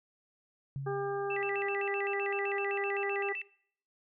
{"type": "tone with exponential decay", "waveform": "sine", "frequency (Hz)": 137.5, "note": "C#3", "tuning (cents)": -14, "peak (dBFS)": -33, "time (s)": [0.76, 1.87], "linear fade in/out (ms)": 0, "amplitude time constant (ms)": 240}
{"type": "harmonic tone", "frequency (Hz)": 399.8, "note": "G4", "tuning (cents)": 34, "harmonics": [1, 2, 3, 4], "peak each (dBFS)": [-33, -39, -43, -45], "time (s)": [0.86, 3.33], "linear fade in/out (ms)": 10}
{"type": "tone with vibrato", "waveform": "sine", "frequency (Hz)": 2286, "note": "D7", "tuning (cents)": -47, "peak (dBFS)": -35, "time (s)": [1.3, 3.42], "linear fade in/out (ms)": 5, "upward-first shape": "square", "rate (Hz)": 7.8, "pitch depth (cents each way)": 260}
{"effects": ["noise-tail reverb RT60 0.6 s tail -21 dB re dry"]}